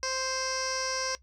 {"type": "tone with low-pass filter", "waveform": "15% pulse", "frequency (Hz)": 523.3, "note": "C5", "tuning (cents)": 0, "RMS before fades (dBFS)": -31, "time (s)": [0.03, 1.15], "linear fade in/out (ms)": 0, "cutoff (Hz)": 5700, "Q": 7.1, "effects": ["noise-tail reverb RT60 0.1 s tail -18 dB re dry", "added 64 Hz sine -56 dBFS peak until 1.22 s"]}